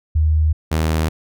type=tone pair in turn; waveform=sine / sawtooth; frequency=77.78 / 79.19 Hz; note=D#2 / D#2; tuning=0 / +31 cents; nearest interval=unison; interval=31 cents; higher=second; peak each=-12 dBFS; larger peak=neither; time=0.15-0.53 / 0.71-1.09 s; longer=neither; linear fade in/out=10 ms; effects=none